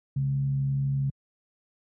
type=tone with frequency modulation; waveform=sine; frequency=137.6 Hz; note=C#3; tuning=12 cents flat; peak=-23 dBFS; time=0.16-1.1 s; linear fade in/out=5 ms; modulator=72.1 Hz; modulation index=0.27; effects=high-pass 80 Hz 12 dB/octave